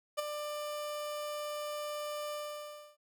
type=tone with ADSR envelope; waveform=30% pulse; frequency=594 Hz; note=D5; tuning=20 cents sharp; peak=-26 dBFS; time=0.17-2.97 s; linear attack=21 ms; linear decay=15 ms; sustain=-8 dB; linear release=650 ms; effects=none